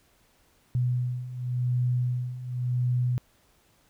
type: beating tone pair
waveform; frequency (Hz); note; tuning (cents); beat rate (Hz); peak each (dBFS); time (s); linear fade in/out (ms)
sine; 123.47 / 124.38; B2 / B2; 0 / +13; 0.91; -30 / -26; 0.75-3.18; 0
effects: pink hiss -64 dBFS RMS until 3.89 s